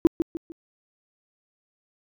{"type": "tone with echo", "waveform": "sine", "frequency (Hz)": 329.6, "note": "E4", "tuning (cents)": 0, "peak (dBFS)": -9, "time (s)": [0.05, 0.07], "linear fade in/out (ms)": 0, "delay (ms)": 150, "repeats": 3, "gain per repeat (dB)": -9, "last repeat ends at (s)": 0.52, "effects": ["tanh soft clip ceiling -7 dBFS"]}